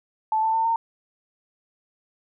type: tone with pitch steps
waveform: sine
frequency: 875 / 887.7 / 900.6 / 913.7 Hz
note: A5 / A5 / A5 / A#5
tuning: -10 / +15 / +40 / -35 cents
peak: -19 dBFS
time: 0.32-0.76 s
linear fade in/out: 2 ms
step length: 110 ms
effects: none